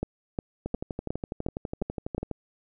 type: two click trains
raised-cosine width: 2 ms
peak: -15 / -18 dBFS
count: 7 / 21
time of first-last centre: 0.03-2.181 / 0.66-2.313 s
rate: 2.79 / 12.1 Hz
effects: none